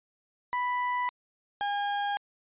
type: tone pair in turn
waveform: 35% pulse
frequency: 987.8 / 812.9 Hz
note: B5 / G#5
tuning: 0 / -37 cents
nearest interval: minor third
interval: 337 cents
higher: first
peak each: -25 / -26 dBFS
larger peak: first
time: 0.53-1.09 / 1.61-2.17 s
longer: neither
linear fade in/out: 0 ms
effects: resampled to 8000 Hz